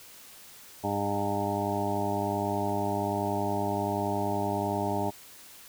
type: harmonic tone with a mistuned harmonic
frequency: 101.3 Hz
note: G#2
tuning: 43 cents flat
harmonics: 1 / 2 / 3 / 4 / 6 / 7 / 8 / 9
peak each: -35 / -35 / -35 / -35 / -35 / -35 / -35 / -35 dBFS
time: 0.83-5.11 s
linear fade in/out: 20 ms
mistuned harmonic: 8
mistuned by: +23 cents
effects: white hiss -50 dBFS RMS until 5.68 s